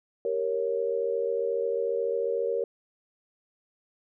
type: chord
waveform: sine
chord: G diminished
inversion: none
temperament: equal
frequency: 392 / 466.2 / 554.4 Hz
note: G4 / Bb4 / Db5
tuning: 0 / 0 / 0 cents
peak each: -33 / -27 / -31 dBFS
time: 0.25-2.64 s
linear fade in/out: 2 ms
effects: none